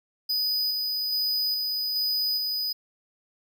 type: tone with tremolo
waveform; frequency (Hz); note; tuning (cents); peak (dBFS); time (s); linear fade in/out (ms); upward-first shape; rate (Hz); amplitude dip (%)
square; 4978; D#8; 0; -24; 0.29-2.73; 10; square; 1.2; 25
effects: none